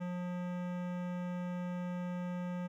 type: tone with hard clipping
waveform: sine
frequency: 178.4 Hz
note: F3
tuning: 37 cents sharp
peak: -38 dBFS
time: 0-2.68 s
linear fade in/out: 20 ms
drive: 18 dB
effects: none